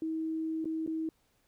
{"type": "tone with dropouts", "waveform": "sine", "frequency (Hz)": 320, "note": "D#4", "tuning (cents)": 49, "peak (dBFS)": -31, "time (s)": [0.02, 1.09], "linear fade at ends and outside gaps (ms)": 2, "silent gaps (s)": [[0.645, 0.655], [0.864, 0.875]], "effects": ["pink hiss -72 dBFS RMS until 1.47 s"]}